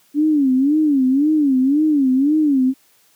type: tone with vibrato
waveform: sine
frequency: 282.8 Hz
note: C#4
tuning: 35 cents sharp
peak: -12 dBFS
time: 0.14-2.74 s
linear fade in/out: 50 ms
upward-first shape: sine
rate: 1.9 Hz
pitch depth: 170 cents each way
effects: white hiss -56 dBFS RMS until 3.15 s + high-pass 100 Hz 12 dB/octave